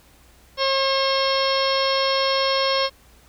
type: harmonic tone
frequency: 539 Hz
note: C#5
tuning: 49 cents flat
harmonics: 1 / 2 / 3 / 4 / 5 / 6 / 7 / 8 / 9 / 10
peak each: -22 / -24 / -32 / -31 / -33 / -28 / -32 / -28 / -39 / -28 dBFS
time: 0.57-2.9 s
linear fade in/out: 50 ms
effects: added 60 Hz sine -54 dBFS peak until 3.28 s + pink hiss -54 dBFS RMS until 3.28 s